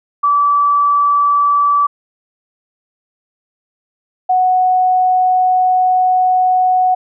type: tone pair in turn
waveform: sine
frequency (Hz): 1155 / 738.4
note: D6 / F#5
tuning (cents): -29 / -4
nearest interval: minor sixth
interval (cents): 775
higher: first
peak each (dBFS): -9 / -9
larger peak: neither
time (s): 0.23-1.87 / 4.29-6.95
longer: second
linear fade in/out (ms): 10
effects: none